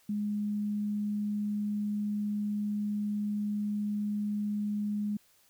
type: tone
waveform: sine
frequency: 207.7 Hz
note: G#3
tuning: in tune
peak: -29 dBFS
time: 0.09-5.17 s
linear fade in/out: 5 ms
effects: white hiss -65 dBFS RMS until 5.49 s